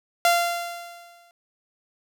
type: tone with exponential decay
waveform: sawtooth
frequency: 691 Hz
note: F5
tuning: 19 cents flat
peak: -11 dBFS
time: 0.25-1.31 s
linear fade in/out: 1 ms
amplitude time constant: 230 ms
effects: none